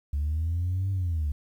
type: linear two-way sweep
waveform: sine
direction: up then down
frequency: 70.3 to 98 to 70.3 Hz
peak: -23 dBFS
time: 0.13-1.32 s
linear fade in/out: 5 ms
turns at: 0.91 s
effects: tanh soft clip ceiling -22 dBFS + 10-bit